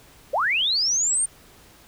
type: linear sweep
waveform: sine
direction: up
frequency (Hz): 464.2 to 9010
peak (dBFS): -19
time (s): 0.33-1.26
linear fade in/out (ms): 10
effects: pink hiss -51 dBFS RMS until 1.87 s